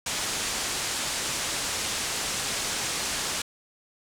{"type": "low-pass noise", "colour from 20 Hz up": "white", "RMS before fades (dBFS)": -30, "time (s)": [0.06, 3.42], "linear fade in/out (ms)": 5, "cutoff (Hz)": 8700, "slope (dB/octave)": 24, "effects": []}